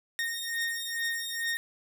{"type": "beating tone pair", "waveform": "sawtooth", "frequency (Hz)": [1848, 1850.3], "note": ["A#6", "A#6"], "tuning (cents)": [-16, -13], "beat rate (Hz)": 2.3, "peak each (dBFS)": -30, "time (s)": [0.19, 1.57], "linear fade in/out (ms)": 0, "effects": []}